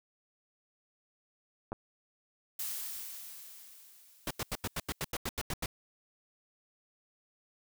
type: clicks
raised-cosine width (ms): 1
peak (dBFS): -24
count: 2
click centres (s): 1.72 / 1.729
type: noise with exponential decay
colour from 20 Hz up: blue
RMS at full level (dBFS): -36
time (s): 2.59-5.12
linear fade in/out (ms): 5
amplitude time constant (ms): 550
type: noise bursts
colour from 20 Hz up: pink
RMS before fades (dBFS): -35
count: 12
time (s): 4.27-5.66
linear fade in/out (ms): 2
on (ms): 37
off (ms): 86
effects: none